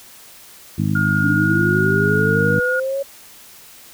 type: harmonic tone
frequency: 51.6 Hz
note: G#1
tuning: 10 cents flat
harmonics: 2 / 3 / 4 / 5 / 6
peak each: -22 / -20 / -22 / -27 / -28 dBFS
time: 0.78-2.6 s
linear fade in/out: 5 ms
type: tone with pitch glide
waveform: sine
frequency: 1424 to 1436.4 Hz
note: F6 to F6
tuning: +33 to +48 cents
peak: -18 dBFS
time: 0.95-2.8 s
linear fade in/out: 5 ms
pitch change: +15 cents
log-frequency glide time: 1.22-1.52 s
type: linear sweep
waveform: sine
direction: up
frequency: 281.9 to 557 Hz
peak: -19 dBFS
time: 1.23-3.03 s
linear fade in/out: 10 ms
effects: white hiss -43 dBFS RMS until 3.93 s